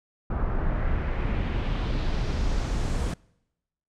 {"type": "noise with low-pass filter sweep", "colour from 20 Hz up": "brown", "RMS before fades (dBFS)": -26, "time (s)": [0.3, 3.14], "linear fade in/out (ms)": 5, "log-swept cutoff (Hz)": [1200, 9100], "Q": 1.6, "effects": ["noise-tail reverb RT60 0.9 s tail -25 dB re dry"]}